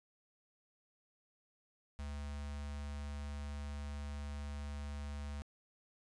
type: tone with notch filter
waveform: square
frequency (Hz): 72.2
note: D2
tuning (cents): -29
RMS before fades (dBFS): -43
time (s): 1.99-5.42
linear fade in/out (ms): 0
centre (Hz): 380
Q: 1.4
effects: resampled to 22050 Hz